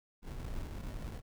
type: noise with sample-and-hold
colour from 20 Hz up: brown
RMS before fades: -41 dBFS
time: 0.22-1.22 s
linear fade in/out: 50 ms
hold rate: 1225 Hz
effects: none